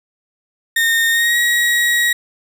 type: tone with pitch glide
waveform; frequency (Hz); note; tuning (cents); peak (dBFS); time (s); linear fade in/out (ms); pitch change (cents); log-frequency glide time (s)
35% pulse; 1835 to 1904.1; A#6 to A#6; -28 to +36; -11; 0.76-2.13; 5; +64; 1.11-1.37
effects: none